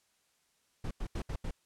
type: noise bursts at uneven times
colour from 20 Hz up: brown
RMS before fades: -36 dBFS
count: 5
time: 0.84-0.91 / 1-1.07 / 1.15-1.22 / 1.29-1.36 / 1.44-1.51 s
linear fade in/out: 5 ms
effects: white hiss -73 dBFS RMS until 1.65 s + low-pass 10000 Hz 12 dB/octave